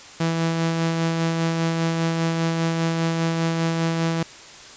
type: tone with tremolo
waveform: sawtooth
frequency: 164.81 Hz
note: E3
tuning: in tune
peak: -15 dBFS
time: 0.2-4.23 s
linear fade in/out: 5 ms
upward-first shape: sine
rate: 5 Hz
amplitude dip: 30%
effects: white hiss -42 dBFS RMS until 4.76 s + resampled to 16000 Hz